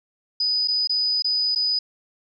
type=tone with dropouts; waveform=sine; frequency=4978 Hz; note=D#8; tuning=in tune; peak=-19 dBFS; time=0.4-1.79 s; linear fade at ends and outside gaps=5 ms; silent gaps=0.676-0.682 / 0.874-0.894 / 1.223-1.244 / 1.55-1.558 s; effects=none